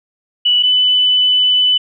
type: tone pair in turn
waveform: sine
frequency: 2956 / 2997 Hz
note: F#7 / F#7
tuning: -2 / +22 cents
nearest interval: unison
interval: 24 cents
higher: second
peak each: -9 dBFS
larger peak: neither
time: 0.45-0.63 / 0.63-1.78 s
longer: second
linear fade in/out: 10 ms
effects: none